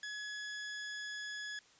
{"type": "tone", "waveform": "sawtooth", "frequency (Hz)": 1690, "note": "G#6", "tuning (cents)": 30, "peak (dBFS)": -37, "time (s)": [0.03, 1.59], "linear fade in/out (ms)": 2, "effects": ["white hiss -64 dBFS RMS until 1.79 s", "resampled to 16000 Hz"]}